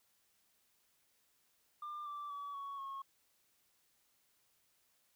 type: tone with pitch steps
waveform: sine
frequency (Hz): 1196 / 1168.7 / 1142 / 1115.9 / 1090.4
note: D6 / D6 / D6 / C#6 / C#6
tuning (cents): +31 / -9 / -49 / +11 / -29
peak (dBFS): -40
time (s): 1.82-3.02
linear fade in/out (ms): 5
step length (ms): 240
effects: tanh soft clip ceiling -40 dBFS + white hiss -75 dBFS RMS until 5.15 s